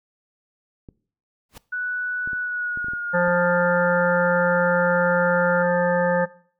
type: clicks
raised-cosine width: 3 ms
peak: -27 dBFS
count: 8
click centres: 0.888 / 2.275 / 2.332 / 2.774 / 2.845 / 2.884 / 2.935 / 3.281 s
type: noise with exponential growth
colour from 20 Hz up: pink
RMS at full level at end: -35 dBFS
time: 1.49-1.58 s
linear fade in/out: 5 ms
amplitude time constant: 18 ms
type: tone with pitch glide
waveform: sine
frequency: 1480 to 1403.4 Hz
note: F#6 to F6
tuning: 0 to +8 cents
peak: -24 dBFS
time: 1.72-5.63 s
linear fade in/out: 10 ms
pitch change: -92 cents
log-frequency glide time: 2.36-3.35 s
type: harmonic tone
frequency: 176.3 Hz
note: F3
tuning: 17 cents sharp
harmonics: 1 / 3 / 5 / 7 / 9 / 10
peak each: -24 / -20 / -26 / -32 / -31 / -29 dBFS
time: 3.13-6.26 s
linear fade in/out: 20 ms
effects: noise-tail reverb RT60 0.5 s tail -20 dB re dry